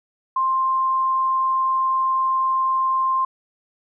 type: tone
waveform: sine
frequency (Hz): 1052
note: C6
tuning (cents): +9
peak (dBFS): -17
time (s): 0.36-3.25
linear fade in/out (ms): 5
effects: none